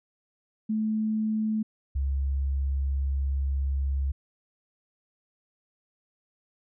sine tone pair in turn, 217.2 / 68.41 Hz, A3 / C#2, -22 / -22 cents, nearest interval octave + minor sixth, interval 2000 cents, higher first, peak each -24 dBFS, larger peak neither, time 0.69-1.63 / 1.95-4.12 s, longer second, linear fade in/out 10 ms, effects none

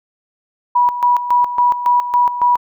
sine tone with tremolo, 975 Hz, B5, 23 cents flat, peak -9 dBFS, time 0.75-2.57 s, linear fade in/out 10 ms, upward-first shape square, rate 3.6 Hz, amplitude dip 70%, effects none

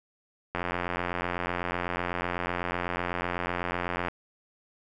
click train, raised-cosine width 0.5 ms, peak -14 dBFS, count 312, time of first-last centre 0.55-4.084 s, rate 88 Hz, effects none

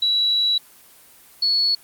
sine tone pair in turn, 3917 / 4397 Hz, B7 / C#8, -15 / -15 cents, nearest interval major second, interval 200 cents, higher second, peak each -16 dBFS, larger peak neither, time 0.02-0.58 / 1.42-1.75 s, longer first, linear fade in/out 5 ms, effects white hiss -49 dBFS RMS until 1.83 s + Opus 24 kbps

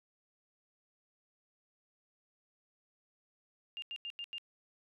sine tone bursts, 2806 Hz, F7, 8 cents sharp, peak -39 dBFS, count 5, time 3.77-4.382 s, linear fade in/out 0 ms, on 52 ms, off 88 ms, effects none

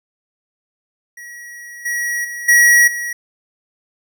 square tone with level steps, 1914 Hz, A#6, 45 cents sharp, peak -33 / -19 / -26 / -8 / -22 dBFS, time 1.17-3.13 s, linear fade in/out 5 ms, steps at 1.85 / 2.24 / 2.48 / 2.87 s, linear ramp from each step 10 ms, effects none

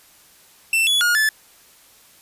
45% pulse tone with pitch steps, 2676 / 3401 / 1432 / 1739 Hz, E7 / G#7 / F6 / A6, +25 / +40 / +43 / -21 cents, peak -15 dBFS, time 0.73-1.29 s, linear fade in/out 2 ms, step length 140 ms, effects white hiss -51 dBFS RMS until 2.21 s + resampled to 32000 Hz

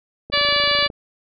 click train, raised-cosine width 2 ms, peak -22 dBFS, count 17, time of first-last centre 0.3-0.902 s, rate 26.6 Hz
harmonic tone, 578 Hz, D5, 28 cents flat, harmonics 1 / 2 / 3 / 4 / 5 / 6 / 7 / 8, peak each -24 / -24 / -24 / -24 / -24 / -24 / -24 / -24 dBFS, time 0.32-0.88 s, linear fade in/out 20 ms
effects none

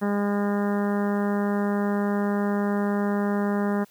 harmonic tone, 203.4 Hz, G#3, 36 cents flat, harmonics 1 / 2 / 3 / 4 / 5 / 6 / 7 / 8 / 9, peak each -23 / -29 / -33 / -35 / -37 / -39 / -40 / -41 / -42 dBFS, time 0.01-3.85 s, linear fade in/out 20 ms, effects white hiss -58 dBFS RMS until 3.9 s

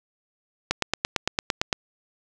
click train, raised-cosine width 0.2 ms, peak -4 dBFS, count 10, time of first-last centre 0.71-1.728 s, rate 8.84 Hz, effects 7-bit

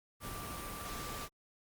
sine tone in noise, 1174.7 Hz, D6, in tune, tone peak -46 dBFS, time 0.2-1.29 s, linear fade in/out 50 ms, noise pink, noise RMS -43 dBFS, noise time 0.2-1.29 s, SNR -6 dB, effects Opus 32 kbps

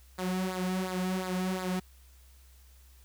sawtooth tone with flanger, 185 Hz, F#3, in tune, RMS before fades -32 dBFS, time 0.18-1.8 s, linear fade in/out 10 ms, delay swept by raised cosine 0.33 to 3.53 ms, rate 2.8 Hz, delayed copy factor -0.7, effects added 64 Hz sine -54 dBFS peak until 3.04 s + white hiss -63 dBFS RMS until 3.04 s

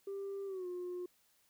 sine tone with pitch glide, 394.9 to 358 Hz, G4 to F4, +13 to +43 cents, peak -37 dBFS, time 0.07-1.06 s, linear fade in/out 5 ms, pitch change -170 cents, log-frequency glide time 0.46-0.67 s, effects tanh soft clip ceiling -37 dBFS + white hiss -72 dBFS RMS until 1.49 s

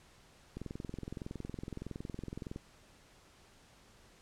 click train, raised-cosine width 3 ms, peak -28 dBFS, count 44, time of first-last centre 0.57-2.561 s, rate 21.6 Hz, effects pink hiss -62 dBFS RMS until 4.21 s + low-pass 9000 Hz 12 dB/octave

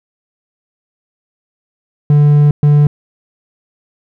triangle tone bursts at uneven times, 146.83 Hz, D3, in tune, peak -3 dBFS, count 2, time 2.1-2.51 / 2.63-2.87 s, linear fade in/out 2 ms, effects none

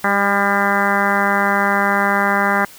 harmonic tone with a mistuned harmonic, 200.4 Hz, G3, 38 cents sharp, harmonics 1 / 2 / 3 / 4 / 5 / 6 / 7 / 8 / 9 / 10, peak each -22 / -26 / -24 / -21 / -23 / -22 / -23 / -21 / -25 / -25 dBFS, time 0.04-2.65 s, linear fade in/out 2 ms, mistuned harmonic 2, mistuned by -22 cents, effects white hiss -41 dBFS RMS until 2.78 s

